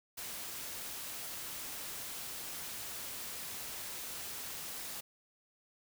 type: noise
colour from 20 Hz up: white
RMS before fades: -43 dBFS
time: 0.17-5.01 s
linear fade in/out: 10 ms
effects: none